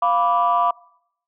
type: chord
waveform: sine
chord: B diminished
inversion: second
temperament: equal with one note detuned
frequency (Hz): 698.5 / 987.8 / 1168.6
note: F5 / B5 / D6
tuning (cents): 0 / 0 / -9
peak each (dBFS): -19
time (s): 0.02-0.71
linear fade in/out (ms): 5
effects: noise-tail reverb RT60 0.7 s tail -23 dB re dry + tanh soft clip ceiling -8 dBFS